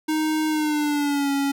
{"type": "tone with pitch glide", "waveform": "square", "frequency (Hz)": [311.1, 278.8], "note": ["D#4", "C#4"], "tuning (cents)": [0, 10], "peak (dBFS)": -21, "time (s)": [0.08, 1.52], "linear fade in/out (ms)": 10, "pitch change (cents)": -190, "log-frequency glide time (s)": [0.48, 1.31], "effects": []}